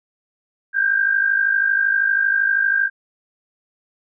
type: tone pair together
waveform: sine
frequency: 1547.3 / 1600 Hz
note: G6 / G6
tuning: -23 / +35 cents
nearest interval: minor second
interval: 58 cents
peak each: -21 / -16 dBFS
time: 0.73-2.9 s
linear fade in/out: 50 ms
effects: none